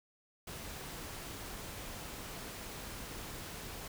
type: noise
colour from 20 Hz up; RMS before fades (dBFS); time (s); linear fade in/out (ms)
pink; -45; 0.47-3.88; 5
effects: none